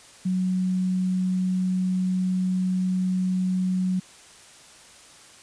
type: tone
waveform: sine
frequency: 184.7 Hz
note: F#3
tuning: 3 cents flat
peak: -21 dBFS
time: 0.25-4 s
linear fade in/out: 10 ms
effects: white hiss -49 dBFS RMS until 5.42 s + resampled to 22050 Hz